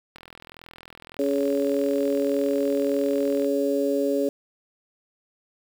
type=click train; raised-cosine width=0.3 ms; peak=-26 dBFS; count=138; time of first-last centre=0.16-3.445 s; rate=41.7 Hz
type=harmonic tone; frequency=140 Hz; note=C#3; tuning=18 cents sharp; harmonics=2 / 3 / 4; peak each=-25 / -25 / -25 dBFS; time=1.19-4.29 s; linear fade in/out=2 ms
effects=7-bit